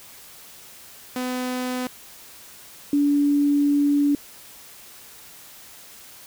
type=tone pair in turn; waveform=sawtooth / sine; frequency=252 / 287.6 Hz; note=B3 / D4; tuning=+35 / -36 cents; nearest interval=major second; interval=229 cents; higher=second; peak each=-21 / -16 dBFS; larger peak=second; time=1.16-1.87 / 2.93-4.15 s; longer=second; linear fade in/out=2 ms; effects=white hiss -45 dBFS RMS until 6.26 s

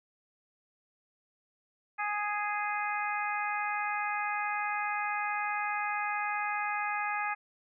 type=harmonic tone; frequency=415.3 Hz; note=G#4; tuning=in tune; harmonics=2 / 3 / 4 / 5 / 6; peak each=-34 / -36 / -37 / -38 / -39 dBFS; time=1.98-7.35 s; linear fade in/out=20 ms; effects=none

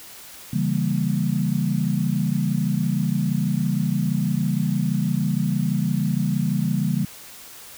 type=chord; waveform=sine; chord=C# diminished seventh; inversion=none; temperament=equal with one note detuned; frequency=138.59 / 164.81 / 196 / 231.1 Hz; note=C#3 / E3 / G3 / Bb3; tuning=0 / 0 / 0 / -15 cents; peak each=-25 / -24 / -24 / -27 dBFS; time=0.53-7.05 s; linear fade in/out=5 ms; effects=white hiss -42 dBFS RMS until 7.77 s

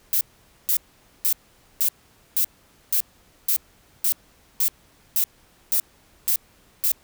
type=noise bursts; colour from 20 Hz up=violet; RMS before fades=-20 dBFS; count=13; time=0.13-6.917 s; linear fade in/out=0 ms; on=79 ms; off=480 ms; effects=pink hiss -57 dBFS RMS until 7.03 s

